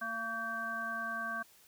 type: harmonic tone with a mistuned harmonic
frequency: 227.6 Hz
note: A#3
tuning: 41 cents flat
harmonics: 1 / 3 / 5 / 7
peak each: -47 / -44 / -40 / -37 dBFS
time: 0.01-1.43 s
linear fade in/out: 10 ms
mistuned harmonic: 7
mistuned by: -34 cents
effects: white hiss -62 dBFS RMS until 1.67 s